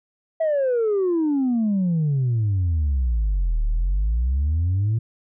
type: exponential two-way sweep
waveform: sine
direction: down then up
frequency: 659.3 to 36.71 to 116 Hz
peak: -16 dBFS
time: 0.4-4.99 s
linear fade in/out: 10 ms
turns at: 3.64 s
effects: tanh soft clip ceiling -16 dBFS